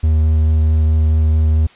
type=tone with vibrato; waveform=triangle; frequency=78.2 Hz; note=D#2; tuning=9 cents sharp; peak=-8 dBFS; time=0.03-1.67 s; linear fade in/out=10 ms; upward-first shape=triangle; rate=4.6 Hz; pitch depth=11 cents each way; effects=white hiss -46 dBFS RMS until 1.75 s + resampled to 8000 Hz